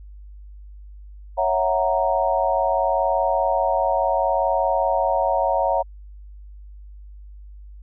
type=chord; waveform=sine; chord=F# dominant seventh; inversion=second; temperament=equal; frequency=554.4 / 659.3 / 740 / 932.3 Hz; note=C#5 / E5 / F#5 / A#5; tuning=0 / 0 / 0 / 0 cents; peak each=-23 dBFS; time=1.37-5.83 s; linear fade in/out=20 ms; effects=added 50 Hz sine -38 dBFS peak until 7.82 s